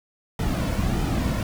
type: noise with flanger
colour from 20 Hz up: brown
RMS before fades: -24 dBFS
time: 0.39-1.43 s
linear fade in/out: 2 ms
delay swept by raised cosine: 1.8 to 2.51 ms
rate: 1.6 Hz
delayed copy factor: -0.6
effects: none